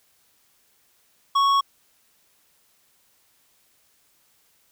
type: tone with hard clipping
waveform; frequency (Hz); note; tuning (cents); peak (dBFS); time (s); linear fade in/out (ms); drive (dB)
triangle; 1108.7; C#6; 0; -18; 1.35-1.61; 10; 13
effects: white hiss -63 dBFS RMS until 4.71 s